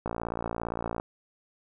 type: click train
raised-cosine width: 1 ms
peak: -17 dBFS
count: 55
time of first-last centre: 0.06-0.999 s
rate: 57.5 Hz
effects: none